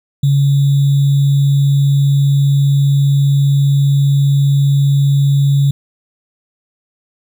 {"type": "tone with sample-and-hold", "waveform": "sine", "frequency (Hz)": 140, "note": "C#3", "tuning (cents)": 18, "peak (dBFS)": -8, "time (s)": [0.23, 5.71], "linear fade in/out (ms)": 5, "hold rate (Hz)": 3675, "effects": []}